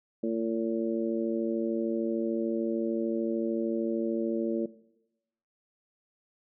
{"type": "harmonic tone", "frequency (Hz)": 113.4, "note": "A#2", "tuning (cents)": -47, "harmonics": [2, 3, 4, 5], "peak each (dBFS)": [-30, -31, -35, -36], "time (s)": [0.23, 4.66], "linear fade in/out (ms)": 5, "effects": ["noise-tail reverb RT60 0.9 s tail -18 dB re dry"]}